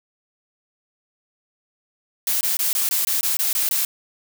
blue noise bursts, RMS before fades -21 dBFS, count 10, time 2.27-3.85 s, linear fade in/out 2 ms, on 140 ms, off 20 ms, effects none

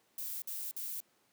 violet noise bursts, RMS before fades -40 dBFS, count 3, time 0.18-1.004 s, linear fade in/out 2 ms, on 240 ms, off 52 ms, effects pink hiss -71 dBFS RMS until 1.32 s + high-pass 200 Hz 12 dB/octave

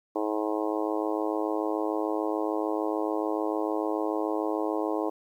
harmonic tone, 106.8 Hz, G#2, 49 cents sharp, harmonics 3 / 4 / 5 / 6 / 7 / 8 / 9 / 10, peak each -30 / -32 / -34 / -36 / -37 / -38 / -39 / -40 dBFS, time 0.15-5.1 s, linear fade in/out 10 ms, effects 10-bit

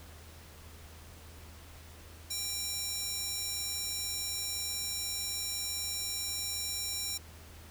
square tone with high-pass filter, 791 Hz, G5, 15 cents sharp, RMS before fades -36 dBFS, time 2.3-7.18 s, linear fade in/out 10 ms, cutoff 5600 Hz, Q 1.4, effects added 80 Hz sine -51 dBFS peak until 7.7 s + pink hiss -54 dBFS RMS until 7.7 s

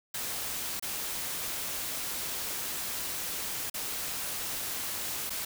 white noise with dropouts, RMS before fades -35 dBFS, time 0.14-5.45 s, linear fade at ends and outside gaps 5 ms, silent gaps 0.797-0.824 / 3.699-3.741 / 5.297-5.303 s, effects none

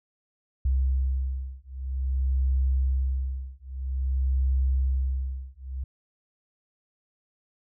sine beating tone pair, 65.41 / 65.92 Hz, C2 / C2, 0 / +14 cents, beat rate 0.51 Hz, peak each -26 dBFS, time 0.65-5.84 s, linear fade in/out 5 ms, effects none

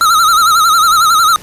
square tone with vibrato, 1310 Hz, E6, 11 cents flat, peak -7 dBFS, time 0.01-1.36 s, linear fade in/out 0 ms, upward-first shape sine, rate 11 Hz, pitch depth 100 cents each way, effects pink hiss -35 dBFS RMS until 1.42 s + resampled to 32000 Hz

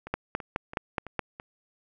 two click trains, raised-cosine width 0.5 ms, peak -24 / -12 dBFS, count 5 / 6, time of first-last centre 0.07-1.399 / 0.14-1.193 s, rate 3.01 / 4.75 Hz, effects none

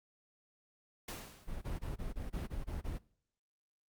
pink noise with exponential decay, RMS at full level -42 dBFS, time 1.08-1.77 s, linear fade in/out 5 ms, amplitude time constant 150 ms
brown noise bursts, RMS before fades -39 dBFS, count 9, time 1.47-2.988 s, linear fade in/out 20 ms, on 150 ms, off 21 ms
effects noise-tail reverb RT60 0.6 s tail -22 dB re dry + Opus 48 kbps

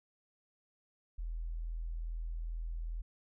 sine tone, 41.2 Hz, E1, in tune, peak -36 dBFS, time 1.18-3.02 s, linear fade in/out 10 ms, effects none

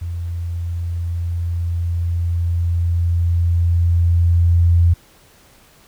sine tone with level ramp, 85.6 Hz, F2, 34 cents flat, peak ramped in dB -22 to -9 dBFS, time 0.01-4.94 s, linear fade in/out 10 ms, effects pink hiss -50 dBFS RMS until 5.87 s

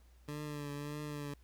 20% pulse tone with vibrato, 146.83 Hz, D3, in tune, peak -35 dBFS, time 0.28-1.34 s, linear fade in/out 5 ms, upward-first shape triangle, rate 1.7 Hz, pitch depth 42 cents each way, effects added 60 Hz sine -59 dBFS peak until 1.43 s + pink hiss -71 dBFS RMS until 1.43 s

